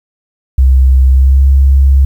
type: tone with pitch glide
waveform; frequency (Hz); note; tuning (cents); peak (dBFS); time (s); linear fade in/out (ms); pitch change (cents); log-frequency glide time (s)
sine; 65.41 to 67.91; C2 to C#2; 0 to -35; -3; 0.58-2.05; 5; +65; 1.1-1.44
effects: 7-bit